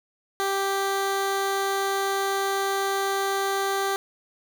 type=tone; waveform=15% pulse; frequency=392 Hz; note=G4; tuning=in tune; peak=-17 dBFS; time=0.4-3.96 s; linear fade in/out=0 ms; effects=none